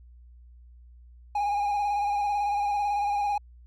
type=tone with vibrato; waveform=triangle; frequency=818 Hz; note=G#5; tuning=26 cents flat; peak=-22 dBFS; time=1.35-3.38 s; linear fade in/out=5 ms; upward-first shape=square; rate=18 Hz; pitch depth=27 cents each way; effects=added 60 Hz sine -48 dBFS peak until 3.66 s